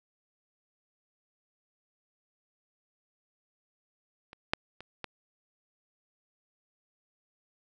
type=clicks; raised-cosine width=0.3 ms; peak=-30 / -9 / -28 / -20 dBFS; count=4; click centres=4.331 / 4.535 / 4.806 / 5.043 s; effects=none